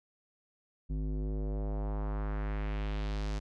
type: tone with low-pass filter sweep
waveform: square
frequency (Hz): 51.6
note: G#1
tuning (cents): -10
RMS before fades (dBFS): -34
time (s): 0.89-3.4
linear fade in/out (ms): 20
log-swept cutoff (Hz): 230 to 6200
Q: 1.5
effects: none